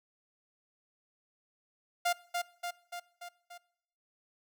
sawtooth tone with echo, 701 Hz, F5, 6 cents sharp, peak -23 dBFS, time 2.05-2.13 s, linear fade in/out 10 ms, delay 290 ms, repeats 5, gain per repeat -4 dB, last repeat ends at 3.58 s, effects noise-tail reverb RT60 0.8 s tail -22 dB re dry

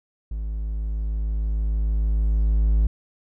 triangle tone with level ramp, 53.3 Hz, G#1, 46 cents sharp, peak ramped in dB -24 to -13 dBFS, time 0.31-2.87 s, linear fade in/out 5 ms, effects none

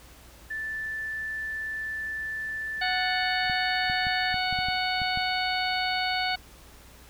sine tone, 1759 Hz, A6, 1 cent flat, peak -30 dBFS, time 0.5-4.34 s, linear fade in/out 10 ms
harmonic tone, 740 Hz, F#5, in tune, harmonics 1 / 2 / 3 / 4 / 5 / 6, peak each -29 / -32 / -32 / -35 / -37 / -33 dBFS, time 2.81-6.36 s, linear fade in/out 10 ms
clicks, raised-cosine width 5 ms, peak -25 dBFS, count 9, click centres 3.498 / 3.899 / 4.069 / 4.343 / 4.527 / 4.589 / 4.686 / 5.018 / 5.174 s
effects added 60 Hz sine -52 dBFS peak until 7.09 s + pink hiss -52 dBFS RMS until 7.09 s

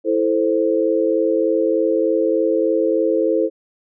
sine chord, A minor, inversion second, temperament equal, 329.6 / 440 / 523.3 Hz, E4 / A4 / C5, 0 / 0 / 0 cents, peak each -19 dBFS, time 0.04-3.5 s, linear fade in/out 50 ms, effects none

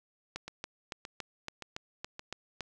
two click trains, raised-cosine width 0.2 ms, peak -24 / -20 dBFS, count 4 / 9, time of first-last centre 0.48-2.194 / 0.36-2.607 s, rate 1.75 / 3.56 Hz, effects none

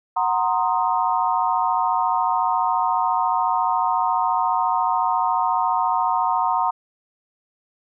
sine chord, C half-diminished seventh, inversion second, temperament equal, 740 / 932.3 / 1046.5 / 1244.5 Hz, Gb5 / Bb5 / C6 / Eb6, 0 / 0 / 0 / 0 cents, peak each -23 / -21 / -24 / -27 dBFS, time 0.16-6.71 s, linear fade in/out 10 ms, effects none

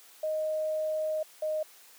sine tone pair in turn, 622.3 / 619.5 Hz, D#5 / D#5, 0 / -8 cents, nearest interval unison, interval 8 cents, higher first, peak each -27 dBFS, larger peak neither, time 0.23-1.23 / 1.42-1.63 s, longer first, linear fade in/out 5 ms, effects white hiss -55 dBFS RMS until 1.98 s + high-pass 400 Hz 12 dB/octave

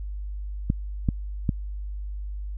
clicks, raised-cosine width 5 ms, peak -9 dBFS, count 3, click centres 0.701 / 1.088 / 1.492 s, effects added 50 Hz sine -30 dBFS peak until 2.57 s

